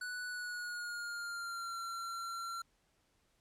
square tone with pitch glide, 1480 to 1365 Hz, F#6 to F6, 0 to -40 cents, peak -40 dBFS, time 0.01-2.62 s, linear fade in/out 5 ms, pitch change -140 cents, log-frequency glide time 0.28-1.77 s, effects pink hiss -75 dBFS RMS until 3.4 s + low-pass 11000 Hz 12 dB/octave

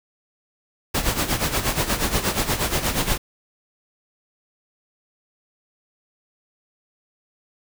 pink noise with tremolo, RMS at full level -20 dBFS, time 0.94-3.18 s, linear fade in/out 10 ms, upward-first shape sine, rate 8.4 Hz, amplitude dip 70%, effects none

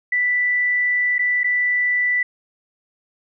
sine tone with dropouts, 1976 Hz, B6, in tune, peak -16 dBFS, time 0.12-2.23 s, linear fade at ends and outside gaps 5 ms, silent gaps 1.183-1.191 / 1.434-1.442 s, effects none

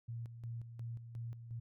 sine tone with tremolo, 116.54 Hz, A#2, in tune, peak -40 dBFS, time 0.08-1.6 s, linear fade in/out 10 ms, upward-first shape square, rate 2.8 Hz, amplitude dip 60%, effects none

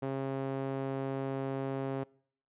sawtooth tone with band-pass filter, 135.1 Hz, C#3, 44 cents flat, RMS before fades -35 dBFS, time 0.02-2.04 s, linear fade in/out 10 ms, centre 460 Hz, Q 0.9, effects noise-tail reverb RT60 0.6 s tail -25 dB re dry + resampled to 8000 Hz

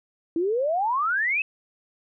sine exponential sweep, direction up, 320 to 2651 Hz, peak -21 dBFS, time 0.36-1.42 s, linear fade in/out 2 ms, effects none

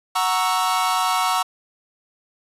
45% pulse chord, F# dominant seventh, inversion none, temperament equal, 740 / 932.3 / 1108.7 / 1318.5 Hz, F#5 / A#5 / C#6 / E6, 0 / 0 / 0 / 0 cents, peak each -24 dBFS, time 0.15-1.43 s, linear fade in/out 10 ms, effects resampled to 32000 Hz

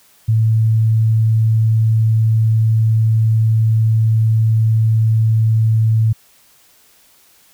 sine tone, 111.1 Hz, A2, 17 cents sharp, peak -10 dBFS, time 0.28-6.13 s, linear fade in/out 10 ms, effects white hiss -51 dBFS RMS until 7.53 s

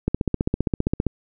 click train, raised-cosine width 3 ms, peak -7 dBFS, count 16, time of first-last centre 0.08-1.067 s, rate 15.2 Hz, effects none

